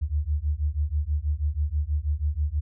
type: beating tone pair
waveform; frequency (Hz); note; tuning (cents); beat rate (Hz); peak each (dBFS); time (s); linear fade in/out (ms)
sine; 71.5 / 77.7; D2 / D#2; -46 / -2; 6.2; -26; 0.01-2.61; 20
effects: none